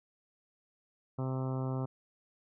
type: harmonic tone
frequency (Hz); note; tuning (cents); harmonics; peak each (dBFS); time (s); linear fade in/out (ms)
130.81; C3; 0; 1 / 2 / 3 / 4 / 5 / 6 / 7 / 8 / 9 / 10; -33 / -39 / -43 / -45 / -47 / -49 / -50 / -51 / -52 / -53; 1.18-1.86; 10
effects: none